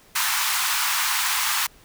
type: high-pass noise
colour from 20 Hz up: pink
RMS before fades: -23 dBFS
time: 0.15-1.67 s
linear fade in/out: 10 ms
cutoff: 890 Hz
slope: 48 dB/octave
effects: pink hiss -53 dBFS RMS until 1.84 s